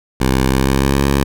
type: tone with pitch glide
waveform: 10% pulse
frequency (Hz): 65.41 to 69.14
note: C2 to C#2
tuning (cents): 0 to -4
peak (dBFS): -4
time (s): 0.2-1.24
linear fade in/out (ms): 10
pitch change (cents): +96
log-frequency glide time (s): 0.43-1.03
effects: none